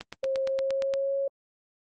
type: click train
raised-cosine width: 0.2 ms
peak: -18 dBFS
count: 9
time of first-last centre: 0.01-0.938 s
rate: 8.62 Hz
type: tone with pitch glide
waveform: sine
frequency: 535 to 550.4 Hz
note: C5 to C#5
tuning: +38 to -12 cents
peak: -25 dBFS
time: 0.23-1.28 s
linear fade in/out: 5 ms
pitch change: +50 cents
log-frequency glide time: 0.44-1.14 s
effects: Opus 24 kbps